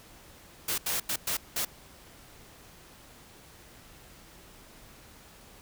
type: noise bursts at uneven times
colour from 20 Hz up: white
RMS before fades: -30 dBFS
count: 5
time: 0.68-0.78 / 0.86-1 / 1.09-1.16 / 1.27-1.37 / 1.56-1.65 s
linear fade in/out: 5 ms
effects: pink hiss -53 dBFS RMS until 5.61 s